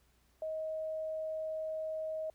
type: tone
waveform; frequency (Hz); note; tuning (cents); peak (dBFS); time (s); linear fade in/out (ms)
sine; 631; D#5; +24; -35; 0.42-2.3; 2
effects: added 60 Hz sine -70 dBFS peak until 2.34 s + pink hiss -72 dBFS RMS until 2.34 s